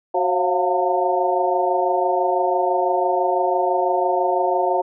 sine tone cluster, 369.4 / 540 / 691 / 717 / 903 Hz, F#4 / C#5 / F5 / F5 / A5, -3 / -45 / -19 / +45 / +45 cents, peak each -23 dBFS, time 0.14-4.82 s, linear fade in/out 10 ms, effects none

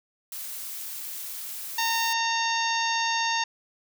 blue noise, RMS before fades -36 dBFS, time 0.32-2.13 s, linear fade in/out 2 ms
harmonic tone, 916 Hz, A#5, 31 cents flat, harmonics 1 / 2 / 3 / 4 / 5 / 6 / 7, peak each -27 / -30 / -32 / -33 / -34 / -35 / -35 dBFS, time 1.78-3.44 s, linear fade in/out 5 ms
effects none

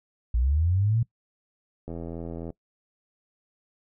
sine linear sweep, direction up, 55 to 119.1 Hz, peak -20 dBFS, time 0.34-1.03 s, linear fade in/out 5 ms
click train, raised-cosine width 2 ms, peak -23 dBFS, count 53, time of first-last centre 1.88-2.504 s, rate 83.4 Hz
effects noise-tail reverb RT60 0.1 s tail -22 dB re dry

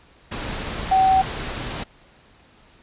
sine tone in noise, 762 Hz, G5, 49 cents flat, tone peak -13 dBFS, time 0.91-1.22 s, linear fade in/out 10 ms, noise pink, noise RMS -29 dBFS, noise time 0.31-1.84 s, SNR +13 dB, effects pink hiss -53 dBFS RMS until 2.82 s + resampled to 8000 Hz

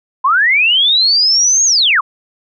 sine linear two-way sweep, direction up then down, 987.8 to 6645 to 987.8 Hz, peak -8 dBFS, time 0.24-2.01 s, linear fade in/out 10 ms, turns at 1.65 s, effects none

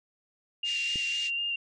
sine tone with vibrato, 2794 Hz, F7, in tune, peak -28 dBFS, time 0.63-1.56 s, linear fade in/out 5 ms, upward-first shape square, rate 4 Hz, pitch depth 14 cents each way
pink band-pass noise, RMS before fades -40 dBFS, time 0.64-1.31 s, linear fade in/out 50 ms, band 2000 to 7500 Hz, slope 48 dB/octave
click, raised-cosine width 3 ms, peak -27 dBFS, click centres 0.958 s
effects none

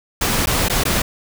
pink noise with dropouts, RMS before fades -18 dBFS, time 0.21-1.02 s, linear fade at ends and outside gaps 5 ms, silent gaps 0.459-0.47 / 0.685-0.697 / 0.837-0.852 s, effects none

